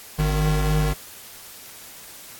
square tone pair together, 52.2 / 153.2 Hz, G#1 / D#3, +10 / -27 cents, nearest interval octave + perfect fifth, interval 1863 cents, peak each -22 dBFS, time 0.18-0.94 s, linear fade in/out 20 ms, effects white hiss -42 dBFS RMS until 2.39 s + AAC 64 kbps

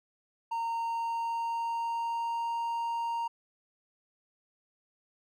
triangle tone with pitch glide, 921 to 930.1 Hz, A#5 to A#5, -21 to -4 cents, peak -28 dBFS, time 0.51-3.28 s, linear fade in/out 10 ms, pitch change +17 cents, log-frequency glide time 0.67-2.52 s, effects none

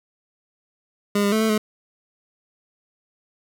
25% pulse tone with pitch steps, 204.2 / 201.9 / 218.5 / 220.8 / 213.8 Hz, G#3 / G#3 / A3 / A3 / A3, -29 / -49 / -12 / +6 / -49 cents, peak -14 dBFS, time 1.15-1.58 s, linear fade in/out 5 ms, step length 86 ms, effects none

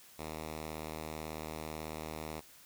5% pulse tone, 78.2 Hz, D#2, 9 cents sharp, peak -29 dBFS, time 0.18-2.41 s, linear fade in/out 20 ms, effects white hiss -58 dBFS RMS until 2.65 s

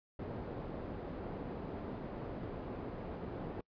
white low-pass noise, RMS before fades -43 dBFS, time 0.19-3.61 s, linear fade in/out 5 ms, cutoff 470 Hz, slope 12 dB/octave, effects noise-tail reverb RT60 0.1 s tail -26 dB re dry + resampled to 11025 Hz

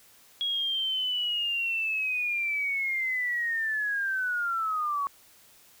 sine linear sweep, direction down, 3322 to 1108.7 Hz, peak -26 dBFS, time 0.41-5.07 s, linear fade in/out 0 ms, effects white hiss -57 dBFS RMS until 5.8 s

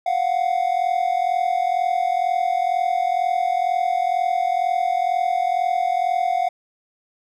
triangle tone pair together, 698.9 / 741 Hz, F5 / F#5, +1 / +2 cents, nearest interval minor second, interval 101 cents, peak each -19 dBFS, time 0.06-6.49 s, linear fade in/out 5 ms, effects none

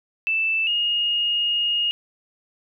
sine tone pair in turn, 2645 / 2857 Hz, E7 / F7, +5 / +39 cents, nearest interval minor second, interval 134 cents, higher second, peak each -19 dBFS, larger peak neither, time 0.27-0.67 / 0.67-1.91 s, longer second, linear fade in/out 0 ms, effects none

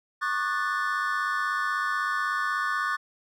triangle chord, D major seventh, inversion third, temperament equal with one note detuned, 1108.7 / 1204.9 / 1480 / 1760 Hz, C#6 / D6 / F#6 / A6, 0 / +44 / 0 / 0 cents, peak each -29 dBFS, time 0.21-2.97 s, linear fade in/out 20 ms, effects none

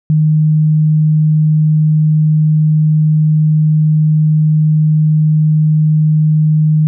sine tone, 154.4 Hz, D#3, 13 cents flat, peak -7 dBFS, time 0.1-6.87 s, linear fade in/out 0 ms, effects none

